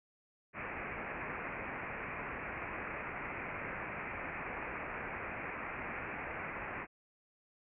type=low-pass noise; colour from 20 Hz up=white; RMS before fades=-42 dBFS; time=0.53-6.87 s; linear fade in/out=50 ms; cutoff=2500 Hz; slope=96 dB/octave; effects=none